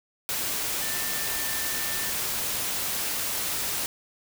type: tone in noise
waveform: sine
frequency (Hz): 1785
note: A6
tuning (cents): +24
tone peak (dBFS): -37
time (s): 0.82-2.1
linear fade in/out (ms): 0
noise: white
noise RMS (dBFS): -29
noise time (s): 0.29-3.86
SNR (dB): -11
effects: none